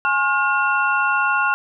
sine tone cluster, 836 / 1077 / 1422 / 2712 Hz, G#5 / C6 / F6 / E7, +11 / +50 / +31 / +49 cents, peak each -24 / -22 / -18 / -26 dBFS, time 0.05-1.54 s, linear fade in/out 0 ms, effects none

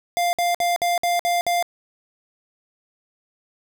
square tone bursts, 698.5 Hz, F5, in tune, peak -19 dBFS, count 7, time 0.17-1.626 s, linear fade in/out 0 ms, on 160 ms, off 56 ms, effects none

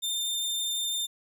sawtooth tone, 3606 Hz, A7, 42 cents sharp, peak -25 dBFS, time 0.02-1.07 s, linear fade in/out 20 ms, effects none

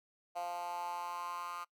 10% pulse tone with high-pass filter sweep, 174.61 Hz, F3, in tune, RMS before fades -41 dBFS, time 0.35-1.65 s, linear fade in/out 20 ms, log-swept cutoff 710 to 1200 Hz, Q 5.6, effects noise-tail reverb RT60 0.1 s tail -22 dB re dry

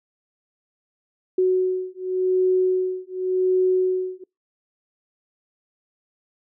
sine beating tone pair, 370 / 370.89 Hz, F#4 / F#4, 0 / +4 cents, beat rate 0.89 Hz, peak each -21 / -21 dBFS, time 1.38-4.24 s, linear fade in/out 5 ms, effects noise-tail reverb RT60 0.2 s tail -26 dB re dry

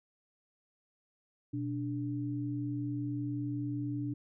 sine tone pair together, 122.66 / 292 Hz, B2 / D4, -11 / -10 cents, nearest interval octave + minor third, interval 1501 cents, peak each -36 / -35 dBFS, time 1.53-4.14 s, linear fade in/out 10 ms, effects none

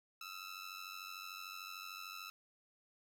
15% pulse ring-modulated tone, 1318.5 Hz, E6, in tune, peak -37 dBFS, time 0.21-2.3 s, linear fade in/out 0 ms, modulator 46.7 Hz, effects none

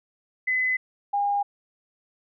sine tone pair in turn, 2021 / 810.2 Hz, B6 / G#5, +39 / -43 cents, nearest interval octave + major third, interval 1582 cents, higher first, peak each -21 dBFS, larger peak neither, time 0.47-0.77 / 1.13-1.43 s, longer neither, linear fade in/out 10 ms, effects none

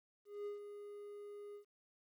triangle tone with ADSR envelope, 411.1 Hz, G#4, 18 cents flat, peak -38 dBFS, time 0.25-1.65 s, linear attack 210 ms, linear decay 130 ms, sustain -8 dB, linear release 100 ms, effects 13-bit

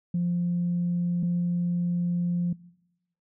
sine tone pair in turn, 174.61 / 174.61 Hz, F3 / F3, 0 / 0 cents, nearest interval unison, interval 0 cents, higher neither, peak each -22 dBFS, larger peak neither, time 0.14-1.23 / 1.23-2.53 s, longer second, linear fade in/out 5 ms, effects noise-tail reverb RT60 0.9 s tail -22 dB re dry + tanh soft clip ceiling -19 dBFS

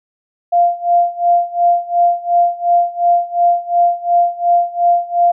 sine tone with tremolo, 696 Hz, F5, 6 cents flat, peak -7 dBFS, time 0.52-5.32 s, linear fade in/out 10 ms, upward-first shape sine, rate 2.8 Hz, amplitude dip 90%, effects none

